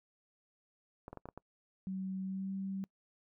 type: clicks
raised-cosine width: 1 ms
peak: -31 dBFS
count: 6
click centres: 1.081 / 1.13 / 1.173 / 1.256 / 1.288 / 1.376 s
type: tone with pitch glide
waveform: sine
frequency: 189.7 to 193.35 Hz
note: F#3 to G3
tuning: +43 to -24 cents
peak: -36 dBFS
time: 1.87-2.84 s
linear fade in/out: 0 ms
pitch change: +33 cents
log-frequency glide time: 2.23-2.51 s
effects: noise-tail reverb RT60 0.1 s tail -26 dB re dry